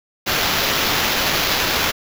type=noise with sample-and-hold; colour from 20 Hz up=violet; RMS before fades=-19 dBFS; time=0.26-1.92 s; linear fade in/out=20 ms; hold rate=8820 Hz; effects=none

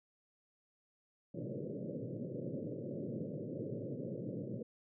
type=band-pass noise; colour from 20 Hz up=pink; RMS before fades=-42 dBFS; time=1.34-4.63 s; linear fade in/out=5 ms; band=110 to 580 Hz; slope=96 dB/octave; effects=none

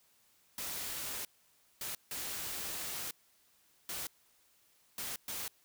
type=noise bursts at uneven times; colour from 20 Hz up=white; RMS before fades=-40 dBFS; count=6; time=0.58-1.25 / 1.81-1.95 / 2.11-3.11 / 3.89-4.07 / 4.98-5.16 / 5.28-5.48 s; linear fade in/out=2 ms; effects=white hiss -69 dBFS RMS until 5.64 s

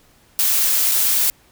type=noise with dropouts; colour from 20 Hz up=blue; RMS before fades=-17 dBFS; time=0.39-1.3 s; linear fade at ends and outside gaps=0 ms; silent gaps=0.915-0.919 s; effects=pink hiss -54 dBFS RMS until 1.51 s

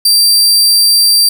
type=tone; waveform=sawtooth; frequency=4699 Hz; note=D8; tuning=in tune; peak=-3 dBFS; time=0.05-1.29 s; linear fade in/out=5 ms; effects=none

